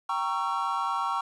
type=chord; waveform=triangle; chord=G diminished seventh; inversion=none; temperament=equal with one note detuned; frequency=784 / 932.3 / 1108.7 / 1345.4 Hz; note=G5 / Bb5 / Db6 / Fb6; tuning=0 / 0 / 0 / +35 cents; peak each=-32 / -30 / -28 / -31 dBFS; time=0.09-1.21 s; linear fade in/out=5 ms; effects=resampled to 24000 Hz + 9-bit